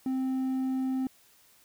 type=tone with hard clipping; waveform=sine; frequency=261.6 Hz; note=C4; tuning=in tune; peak=-28 dBFS; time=0.06-1.07 s; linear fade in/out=2 ms; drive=3 dB; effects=white hiss -61 dBFS RMS until 1.64 s